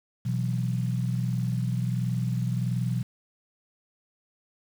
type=chord; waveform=sine; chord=B suspended fourth; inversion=none; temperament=equal; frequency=123.47 / 164.81 / 185 Hz; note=B2 / E3 / F#3; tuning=0 / 0 / 0 cents; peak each=-26 / -32 / -32 dBFS; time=0.25-3.03 s; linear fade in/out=10 ms; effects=8-bit